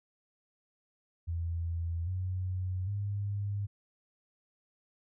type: tone with pitch steps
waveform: sine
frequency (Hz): 84.2 / 92.35 / 101.29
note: E2 / F#2 / G#2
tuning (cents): +37 / -3 / -43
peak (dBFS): -31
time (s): 1.27-3.67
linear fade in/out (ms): 20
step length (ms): 800
effects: none